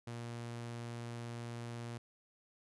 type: tone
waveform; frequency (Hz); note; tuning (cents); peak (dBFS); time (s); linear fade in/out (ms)
sawtooth; 118.1; A#2; +23; -38; 0.07-1.98; 5
effects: resampled to 24000 Hz